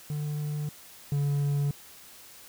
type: tone pair in turn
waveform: triangle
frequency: 149 / 142.94 Hz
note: D3 / D3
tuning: +25 / -47 cents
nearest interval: minor second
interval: 72 cents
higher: first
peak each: -27 / -22 dBFS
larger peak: second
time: 0.1-0.69 / 1.12-1.71 s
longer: neither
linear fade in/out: 2 ms
effects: white hiss -50 dBFS RMS until 2.48 s